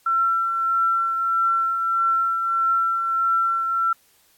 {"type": "tone with tremolo", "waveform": "sine", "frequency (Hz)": 1351, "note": "E6", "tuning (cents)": 42, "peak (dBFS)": -16, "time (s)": [0.06, 3.93], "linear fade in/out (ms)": 5, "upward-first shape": "triangle", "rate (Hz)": 1.6, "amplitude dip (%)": 45, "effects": ["white hiss -59 dBFS RMS until 4.37 s", "AAC 64 kbps"]}